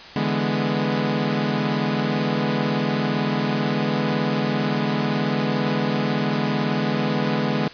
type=chord; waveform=sawtooth; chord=E dominant seventh; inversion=third; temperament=equal; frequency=146.83 / 164.81 / 207.7 / 246.9 Hz; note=D3 / E3 / G#3 / B3; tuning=0 / 0 / 0 / 0 cents; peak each=-22 / -25 / -20 / -22 dBFS; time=0.16-7.68 s; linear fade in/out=2 ms; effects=white hiss -40 dBFS RMS until 7.73 s + resampled to 11025 Hz